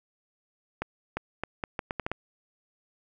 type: accelerating click train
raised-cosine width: 0.5 ms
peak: -15 dBFS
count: 9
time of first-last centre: 0.82-2.116 s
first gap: 350 ms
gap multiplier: 0.76
effects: none